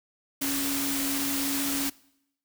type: tone in noise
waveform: sine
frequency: 277.2 Hz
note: C#4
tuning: in tune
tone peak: -30 dBFS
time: 0.41-1.9 s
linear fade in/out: 10 ms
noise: white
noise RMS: -30 dBFS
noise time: 0.41-1.9 s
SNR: -3 dB
effects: noise-tail reverb RT60 0.8 s tail -23 dB re dry